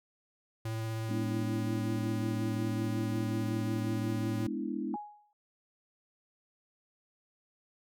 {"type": "tone with vibrato", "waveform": "square", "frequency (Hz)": 111.7, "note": "A2", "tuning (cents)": 27, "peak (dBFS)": -34, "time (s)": [0.65, 4.47], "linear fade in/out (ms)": 5, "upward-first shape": "triangle", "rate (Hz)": 16, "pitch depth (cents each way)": 14}
{"type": "chord", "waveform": "sine", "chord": "E dominant seventh", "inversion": "first", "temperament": "equal", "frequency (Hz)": [207.7, 246.9, 293.7, 329.6], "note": ["G#3", "B3", "D4", "E4"], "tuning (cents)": [0, 0, 0, 0], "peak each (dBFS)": -38, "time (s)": [1.09, 4.96], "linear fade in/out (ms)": 5}
{"type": "tone with exponential decay", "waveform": "sine", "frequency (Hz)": 833, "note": "G#5", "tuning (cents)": 5, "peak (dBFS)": -33, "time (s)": [4.94, 5.33], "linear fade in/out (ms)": 1, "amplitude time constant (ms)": 84}
{"effects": []}